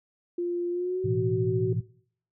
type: tone with pitch glide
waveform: sine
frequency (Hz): 349.2 to 374.3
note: F4 to F#4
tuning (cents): 0 to +20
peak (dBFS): -26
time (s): 0.38-1.73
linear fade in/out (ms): 5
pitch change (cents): +120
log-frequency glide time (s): 0.71-1.04
type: chord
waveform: sine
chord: A suspended second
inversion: none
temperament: equal with one note detuned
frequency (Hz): 110 / 123.47 / 167.4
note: A2 / B2 / E3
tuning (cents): 0 / 0 / +27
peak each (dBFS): -28 / -30 / -33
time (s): 1.04-1.81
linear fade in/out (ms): 10
effects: noise-tail reverb RT60 0.6 s tail -21 dB re dry